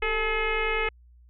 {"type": "tone with frequency modulation", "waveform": "sine", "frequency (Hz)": 1288, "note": "E6", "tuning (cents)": -41, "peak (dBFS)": -23, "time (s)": [0.02, 0.89], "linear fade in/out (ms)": 5, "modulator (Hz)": 421, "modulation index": 3.2, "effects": ["added 60 Hz sine -51 dBFS peak until 1.29 s"]}